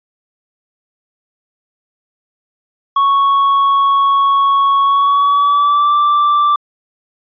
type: tone with pitch glide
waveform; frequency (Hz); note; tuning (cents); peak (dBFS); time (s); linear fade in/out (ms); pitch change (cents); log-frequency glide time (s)
triangle; 1108.7 to 1172.6; C#6 to D6; 0 to -3; -7; 2.96-6.56; 5; +97; 4.84-5.94
effects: resampled to 11025 Hz